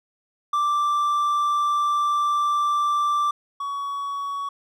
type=tone pair in turn; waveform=triangle; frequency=1174.7 / 1124.9 Hz; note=D6 / C#6; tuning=0 / +25 cents; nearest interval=minor second; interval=75 cents; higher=first; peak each=-17 / -24 dBFS; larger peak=first; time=0.53-3.31 / 3.6-4.49 s; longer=first; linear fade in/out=5 ms; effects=none